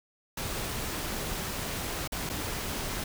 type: noise with dropouts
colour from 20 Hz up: pink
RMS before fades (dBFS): -34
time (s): 0.37-3.04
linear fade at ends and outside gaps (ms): 5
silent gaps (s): 2.077-2.12 / 2.293-2.297
effects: none